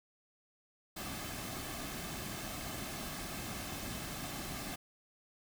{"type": "noise with comb filter", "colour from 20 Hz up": "pink", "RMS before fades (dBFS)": -42, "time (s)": [0.96, 4.76], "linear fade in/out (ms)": 10, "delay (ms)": 2.1, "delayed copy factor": -0.5, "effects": []}